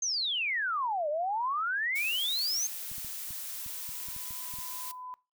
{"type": "exponential two-way sweep", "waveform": "sine", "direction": "down then up", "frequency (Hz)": [6500, 578, 6500], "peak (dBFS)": -28, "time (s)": [0.02, 2.67], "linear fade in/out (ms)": 5, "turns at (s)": 1.09}
{"type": "noise", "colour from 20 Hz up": "blue", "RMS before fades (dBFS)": -39, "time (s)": [1.95, 4.92], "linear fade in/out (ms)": 10}
{"type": "clicks", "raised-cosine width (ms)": 5, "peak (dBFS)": -38, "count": 11, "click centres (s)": [2.916, 2.982, 3.047, 3.307, 3.663, 3.891, 4.085, 4.164, 4.308, 4.539, 4.587]}
{"type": "tone with exponential growth", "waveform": "sine", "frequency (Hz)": 1005, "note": "B5", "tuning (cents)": 30, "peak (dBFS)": -38, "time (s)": [2.97, 5.14], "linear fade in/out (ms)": 0, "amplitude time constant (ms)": 470}
{"effects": ["noise-tail reverb RT60 0.3 s tail -22 dB re dry"]}